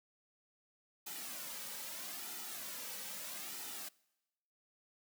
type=noise with flanger; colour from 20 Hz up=white; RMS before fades=-45 dBFS; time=1.06-3.89 s; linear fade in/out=10 ms; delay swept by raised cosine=1.8 to 2.9 ms; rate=0.78 Hz; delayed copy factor=-0.6; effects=noise-tail reverb RT60 1.0 s tail -24 dB re dry + high-pass 200 Hz 12 dB/octave